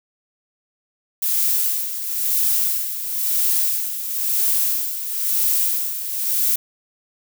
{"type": "noise with tremolo", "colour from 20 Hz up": "violet", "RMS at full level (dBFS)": -18, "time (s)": [1.22, 6.56], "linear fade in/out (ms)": 5, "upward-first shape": "sine", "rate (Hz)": 0.99, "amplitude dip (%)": 65, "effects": []}